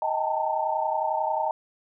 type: tone cluster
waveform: sine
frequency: 628 / 788 / 880 / 911 Hz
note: D#5 / G5 / A5 / A#5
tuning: +16 / +9 / 0 / -40 cents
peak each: -29 dBFS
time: 0.02-1.51 s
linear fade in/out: 2 ms
effects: none